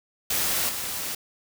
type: noise with level steps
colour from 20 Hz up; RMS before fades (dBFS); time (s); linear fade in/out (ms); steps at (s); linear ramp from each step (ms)
white; -25 / -31; 0.3-1.15; 5; 0.69; 2
effects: none